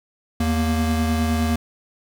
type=tone pair together; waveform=square; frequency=80.95 / 233.1 Hz; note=E2 / A#3; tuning=-31 / 0 cents; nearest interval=octave + tritone; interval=1831 cents; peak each=-22 dBFS; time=0.4-1.56 s; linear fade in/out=5 ms; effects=none

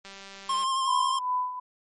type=click train; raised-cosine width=0.2 ms; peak=-27 dBFS; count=116; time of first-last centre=0.05-0.637 s; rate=196 Hz
type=tone with vibrato; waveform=square; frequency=1061 Hz; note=C6; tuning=24 cents sharp; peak=-25 dBFS; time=0.49-1.19 s; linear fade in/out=5 ms; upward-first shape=sine; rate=11 Hz; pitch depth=27 cents each way
type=tone with tremolo; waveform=sine; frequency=1000 Hz; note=B5; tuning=21 cents sharp; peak=-23 dBFS; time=0.87-1.6 s; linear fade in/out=10 ms; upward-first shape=sine; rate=2.6 Hz; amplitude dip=70%
effects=MP3 48 kbps

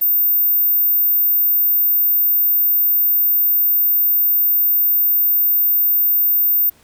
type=tone; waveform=sine; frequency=14560 Hz; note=A#9; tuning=42 cents flat; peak=-12 dBFS; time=0.01-6.7 s; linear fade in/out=10 ms; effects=pink hiss -52 dBFS RMS until 6.83 s

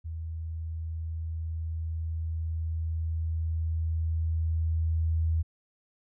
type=tone with level ramp; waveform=sine; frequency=81 Hz; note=E2; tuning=30 cents flat; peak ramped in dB=-33 to -23 dBFS; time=0.04-5.43 s; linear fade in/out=20 ms; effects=none

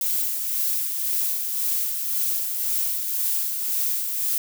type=noise with tremolo; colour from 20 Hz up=violet; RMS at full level=-23 dBFS; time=0.01-4.38 s; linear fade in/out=2 ms; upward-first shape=sine; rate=1.9 Hz; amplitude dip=40%; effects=none

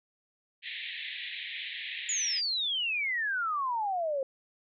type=band-pass noise; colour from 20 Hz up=pink; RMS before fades=-39 dBFS; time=0.62-2.42 s; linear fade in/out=50 ms; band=1800 to 3900 Hz; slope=96 dB/octave
type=exponential sweep; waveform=sine; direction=down; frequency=7040 to 523.3 Hz; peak=-28 dBFS; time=2.09-4.23 s; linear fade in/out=2 ms
effects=none

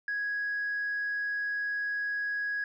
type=tone; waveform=sine; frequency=1661.2 Hz; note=G#6; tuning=in tune; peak=-28 dBFS; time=0.08-2.64 s; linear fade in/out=2 ms; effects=tanh soft clip ceiling -26 dBFS

